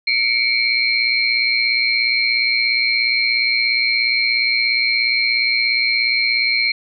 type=tone cluster; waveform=sine; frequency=2188 / 2305 / 4187 Hz; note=C#7 / D7 / C8; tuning=-23 / -33 / 0 cents; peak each=-19 dBFS; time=0.07-6.72 s; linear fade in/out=5 ms; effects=none